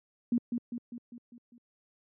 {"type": "tone with echo", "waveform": "sine", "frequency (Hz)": 238.8, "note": "A#3", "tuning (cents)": 42, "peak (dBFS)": -23, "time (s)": [0.32, 0.38], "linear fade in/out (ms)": 2, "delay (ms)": 200, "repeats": 6, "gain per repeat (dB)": -5, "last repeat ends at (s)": 1.58, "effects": ["high-pass 150 Hz 12 dB/octave"]}